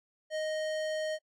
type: tone with hard clipping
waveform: sine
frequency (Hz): 622.3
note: D#5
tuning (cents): 0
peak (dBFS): -33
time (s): 0.3-1.19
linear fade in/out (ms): 50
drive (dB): 17
effects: AAC 64 kbps